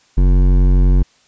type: tone with hard clipping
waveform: sine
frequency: 46 Hz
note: F#1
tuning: 9 cents flat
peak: -10 dBFS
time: 0.17-1.03 s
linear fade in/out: 10 ms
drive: 13 dB
effects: white hiss -54 dBFS RMS until 1.27 s + resampled to 16000 Hz